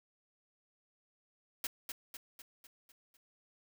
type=noise with echo; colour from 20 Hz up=white; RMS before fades=-37 dBFS; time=1.64-1.67 s; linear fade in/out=2 ms; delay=250 ms; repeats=6; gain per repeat=-5 dB; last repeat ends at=3.17 s; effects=none